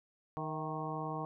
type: harmonic tone with a mistuned harmonic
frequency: 155.56 Hz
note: D#3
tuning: in tune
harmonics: 1 / 2 / 3 / 4 / 5 / 6 / 7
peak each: -41 / -44 / -45 / -46 / -43 / -45 / -43 dBFS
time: 0.37-1.25 s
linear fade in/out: 0 ms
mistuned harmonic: 4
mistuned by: +64 cents
effects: none